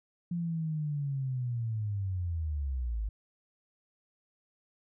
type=linear sweep; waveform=sine; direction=down; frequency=174.61 to 50.1 Hz; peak=-30 dBFS; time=0.31-3.09 s; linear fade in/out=5 ms; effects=none